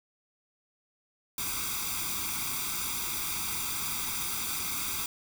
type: noise with comb filter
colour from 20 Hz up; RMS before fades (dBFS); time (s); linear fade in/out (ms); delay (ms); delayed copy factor
white; -33; 1.38-5.06; 2; 0.84; +0.95
effects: none